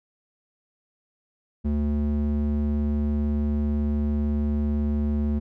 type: tone with band-pass filter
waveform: square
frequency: 73.5 Hz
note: D2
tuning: 2 cents sharp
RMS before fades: -24 dBFS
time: 1.64-5.4 s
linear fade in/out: 20 ms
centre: 160 Hz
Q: 5.3
effects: none